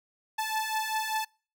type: beating tone pair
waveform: sawtooth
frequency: 870 / 875.1 Hz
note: A5 / A5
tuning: -20 / -10 cents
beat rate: 5.1 Hz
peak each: -29 / -27 dBFS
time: 0.38-1.25 s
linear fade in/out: 10 ms
effects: noise-tail reverb RT60 0.4 s tail -26 dB re dry